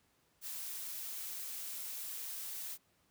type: noise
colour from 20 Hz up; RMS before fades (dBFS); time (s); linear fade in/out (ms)
blue; -43; 0.41-2.78; 50
effects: pink hiss -73 dBFS RMS until 3.1 s + high-pass 60 Hz 12 dB/octave